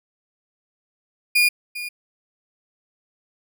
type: tone with echo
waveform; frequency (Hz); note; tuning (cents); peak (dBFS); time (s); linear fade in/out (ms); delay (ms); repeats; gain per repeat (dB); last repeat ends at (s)
35% pulse; 2432; D#7; -40; -12; 1.35-1.49; 10; 400; 1; -14; 1.89
effects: none